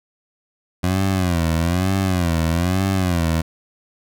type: tone with vibrato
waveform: 20% pulse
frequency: 88.6 Hz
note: F2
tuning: 25 cents sharp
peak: -12 dBFS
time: 0.83-3.42 s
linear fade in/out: 10 ms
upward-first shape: sine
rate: 1.1 Hz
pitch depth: 150 cents each way
effects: none